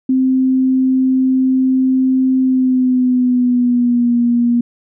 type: tone with pitch glide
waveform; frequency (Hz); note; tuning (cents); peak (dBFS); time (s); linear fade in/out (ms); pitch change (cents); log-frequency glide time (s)
sine; 260.4 to 238.8; C4 to A#3; -8 to +42; -10; 0.09-4.61; 5; -150; 2.4-4.16
effects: none